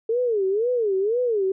sine tone with vibrato, 435.3 Hz, A4, 19 cents flat, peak -19 dBFS, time 0.09-1.52 s, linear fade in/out 5 ms, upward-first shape sine, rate 2 Hz, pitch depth 240 cents each way, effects none

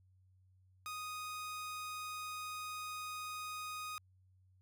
sawtooth tone, 1244.5 Hz, D#6, in tune, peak -38 dBFS, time 0.86-3.98 s, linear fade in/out 0 ms, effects added 93 Hz sine -65 dBFS peak until 4.61 s

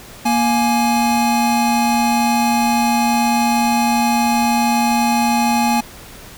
square tone pair together, 235.2 / 838.2 Hz, A#3 / G#5, +16 / +16 cents, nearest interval octave + minor seventh, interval 2200 cents, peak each -17 dBFS, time 0.25-5.81 s, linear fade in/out 10 ms, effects pink hiss -38 dBFS RMS until 6.37 s

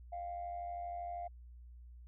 sine tone with amplitude modulation, 698.5 Hz, F5, in tune, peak -36 dBFS, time 0.12-1.28 s, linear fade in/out 10 ms, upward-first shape sine, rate 92.7 Hz, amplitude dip 55%, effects tanh soft clip ceiling -35 dBFS + added 60 Hz sine -51 dBFS peak until 2.07 s

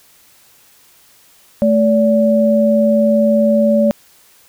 sine tone pair together, 218.7 / 575.5 Hz, A3 / D5, -10 / -35 cents, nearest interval octave + perfect fourth, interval 1675 cents, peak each -12 dBFS, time 1.62-3.91 s, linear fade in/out 0 ms, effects white hiss -49 dBFS RMS until 4.48 s

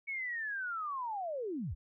sine linear sweep, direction down, 2238 to 47.29 Hz, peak -35 dBFS, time 0.07-1.75 s, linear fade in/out 20 ms, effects none

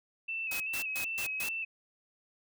sine tone with vibrato, 2611 Hz, E7, 17 cents flat, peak -33 dBFS, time 0.28-1.65 s, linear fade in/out 10 ms, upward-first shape square, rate 2.6 Hz, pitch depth 39 cents each way
white noise bursts, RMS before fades -38 dBFS, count 5, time 0.51-1.49 s, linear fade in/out 5 ms, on 92 ms, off 130 ms
effects none

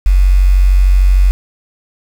sine tone with quantisation, 46.57 Hz, F#1, 12 cents sharp, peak -5 dBFS, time 0.06-1.31 s, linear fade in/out 0 ms, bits 5, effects none

